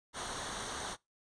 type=noise with comb filter; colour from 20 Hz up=pink; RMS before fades=-40 dBFS; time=0.13-0.97 s; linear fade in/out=50 ms; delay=0.4 ms; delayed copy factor=-0.65; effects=noise-tail reverb RT60 0.2 s tail -23 dB re dry + resampled to 22050 Hz